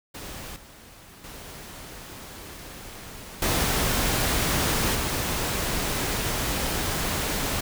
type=noise with level steps; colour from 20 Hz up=pink; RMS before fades=-38 / -48 / -41 / -24 / -27 dBFS; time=0.14-7.61 s; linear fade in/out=10 ms; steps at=0.56 / 1.24 / 3.42 / 4.95 s; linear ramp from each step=2 ms; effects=none